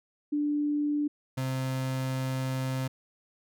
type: tone pair in turn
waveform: sine / 35% pulse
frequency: 294.2 / 131.05 Hz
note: D4 / C3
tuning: +3 / +3 cents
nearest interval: octave + major second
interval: 1400 cents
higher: first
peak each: -25 / -27 dBFS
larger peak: first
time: 0.32-1.08 / 1.37-2.88 s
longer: second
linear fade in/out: 10 ms
effects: none